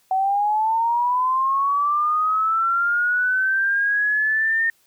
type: linear sweep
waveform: sine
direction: up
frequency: 750 to 1832 Hz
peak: -17 dBFS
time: 0.11-4.7 s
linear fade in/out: 2 ms
effects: white hiss -61 dBFS RMS until 4.86 s